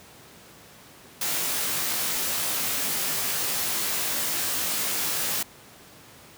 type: noise with comb filter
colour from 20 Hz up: white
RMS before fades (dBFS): -27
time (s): 1.21-5.43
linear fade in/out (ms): 5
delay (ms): 19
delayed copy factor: +0.9
effects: pink hiss -49 dBFS RMS until 6.37 s + high-pass 100 Hz 12 dB/octave